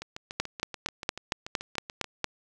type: two click trains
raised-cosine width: 0.2 ms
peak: -20 / -9 dBFS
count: 15 / 9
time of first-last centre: 0.02-2.043 / 0.4-2.243 s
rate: 6.92 / 4.34 Hz
effects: none